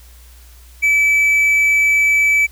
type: tone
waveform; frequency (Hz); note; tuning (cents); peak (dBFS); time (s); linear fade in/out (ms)
triangle; 2304; D7; -34; -9; 0.82-2.47; 20
effects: added 60 Hz sine -40 dBFS peak until 2.51 s + white hiss -48 dBFS RMS until 2.51 s